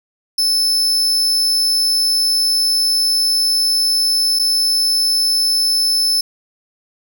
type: tone with dropouts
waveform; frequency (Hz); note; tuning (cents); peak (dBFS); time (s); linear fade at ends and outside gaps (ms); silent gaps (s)
40% pulse; 5260; E8; -5; -12; 0.38-6.21; 5; 4.39-4.394
effects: none